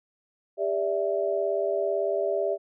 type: tone cluster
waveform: sine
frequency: 400.2 / 580 / 658 Hz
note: G4 / D5 / E5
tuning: +36 / -22 / -3 cents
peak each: -28 dBFS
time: 0.57-2.58 s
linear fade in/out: 50 ms
effects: none